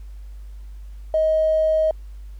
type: tone with tanh clipping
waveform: triangle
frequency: 630 Hz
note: D#5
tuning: 21 cents sharp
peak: -15 dBFS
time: 1.14-1.91 s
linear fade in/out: 2 ms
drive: 2 dB
effects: added 50 Hz sine -34 dBFS peak until 2.39 s + pink hiss -60 dBFS RMS until 2.39 s